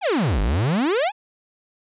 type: exponential two-way sweep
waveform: 45% pulse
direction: down then up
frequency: 891 to 46.9 to 891 Hz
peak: -18 dBFS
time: 0.01-1.12 s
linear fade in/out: 50 ms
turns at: 0.41 s
effects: resampled to 8000 Hz